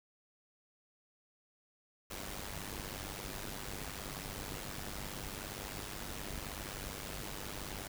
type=noise with amplitude modulation; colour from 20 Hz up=pink; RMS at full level=-40 dBFS; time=2.1-7.88 s; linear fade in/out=10 ms; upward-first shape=sine; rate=99.2 Hz; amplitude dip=75%; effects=none